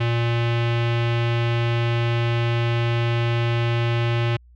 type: tone with low-pass filter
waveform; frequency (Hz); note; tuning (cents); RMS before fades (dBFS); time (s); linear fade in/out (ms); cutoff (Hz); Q
square; 117.6; A#2; +16; -21; 0-4.37; 10; 2900; 2.4
effects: added 60 Hz sine -47 dBFS peak until 4.55 s